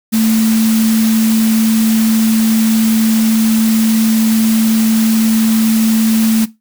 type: tone in noise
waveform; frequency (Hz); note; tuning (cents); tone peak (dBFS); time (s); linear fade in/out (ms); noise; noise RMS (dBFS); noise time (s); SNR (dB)
sine; 222; A3; +16; -9; 0.12-6.46; 20; white; -22; 0.12-6.46; +10
effects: noise-tail reverb RT60 0.2 s tail -17 dB re dry